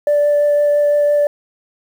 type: tone with vibrato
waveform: sine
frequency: 585 Hz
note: D5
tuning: 7 cents flat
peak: -9 dBFS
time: 0.07-1.27 s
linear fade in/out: 2 ms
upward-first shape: triangle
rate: 5.9 Hz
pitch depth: 9 cents each way
effects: tanh soft clip ceiling -8 dBFS + 7-bit